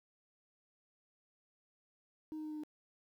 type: tone with pitch steps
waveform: sine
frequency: 311.1 / 309.1 / 307.2 / 305.2 / 303.3 Hz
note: D#4 / D#4 / D#4 / D#4 / D#4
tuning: 0 / -11 / -22 / -33 / -44 cents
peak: -38 dBFS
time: 2.32-2.635 s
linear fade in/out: 0 ms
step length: 63 ms
effects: tanh soft clip ceiling -39 dBFS + 12-bit